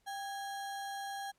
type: tone with sample-and-hold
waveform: sine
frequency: 791 Hz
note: G5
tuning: 15 cents sharp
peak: -38 dBFS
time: 0.06-1.32 s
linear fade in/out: 20 ms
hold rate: 2450 Hz
effects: pink hiss -75 dBFS RMS until 1.38 s + low-pass 12000 Hz 12 dB/octave